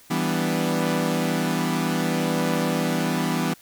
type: chord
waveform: sawtooth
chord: E minor seventh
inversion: none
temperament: equal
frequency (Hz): 164.81 / 196 / 246.9 / 293.7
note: E3 / G3 / B3 / D4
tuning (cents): 0 / 0 / 0 / 0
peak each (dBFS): -22 / -24 / -22 / -26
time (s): 0.1-3.54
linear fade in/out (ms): 10
effects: white hiss -52 dBFS RMS until 3.61 s